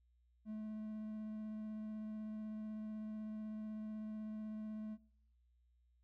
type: tone with vibrato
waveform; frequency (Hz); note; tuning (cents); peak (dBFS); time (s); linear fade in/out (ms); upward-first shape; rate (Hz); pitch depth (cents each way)
triangle; 215.6; A3; -35; -40; 0.45-4.98; 50; sine; 16; 9
effects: noise-tail reverb RT60 0.8 s tail -25 dB re dry + added 60 Hz sine -70 dBFS peak until 6.03 s